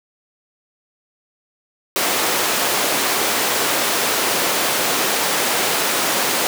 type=high-pass noise; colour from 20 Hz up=pink; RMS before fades=-19 dBFS; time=1.96-6.47 s; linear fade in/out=0 ms; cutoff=380 Hz; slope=12 dB/octave; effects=none